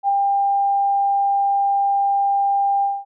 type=tone with ADSR envelope; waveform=sine; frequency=797 Hz; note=G5; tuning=28 cents sharp; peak=-13 dBFS; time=0.03-3.05 s; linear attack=53 ms; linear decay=15 ms; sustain=-2 dB; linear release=220 ms; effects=none